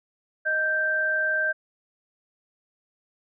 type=tone pair together; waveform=sine; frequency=622.3 / 1568 Hz; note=D#5 / G6; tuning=0 / 0 cents; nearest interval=octave + major third; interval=1600 cents; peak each=-30 / -22 dBFS; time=0.45-1.53 s; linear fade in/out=20 ms; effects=none